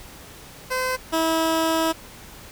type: tone pair in turn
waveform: 15% pulse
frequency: 513 / 324.1 Hz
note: C5 / E4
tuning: -34 / -29 cents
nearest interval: minor sixth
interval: 795 cents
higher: first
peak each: -16 / -13 dBFS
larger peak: second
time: 0.7-0.97 / 1.12-1.93 s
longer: second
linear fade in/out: 20 ms
effects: pink hiss -43 dBFS RMS until 2.51 s